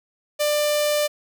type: tone with notch filter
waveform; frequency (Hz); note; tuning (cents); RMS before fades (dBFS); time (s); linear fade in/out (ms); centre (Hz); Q
sawtooth; 594; D5; +20; -21; 0.39-1.08; 20; 1400; 1.2
effects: none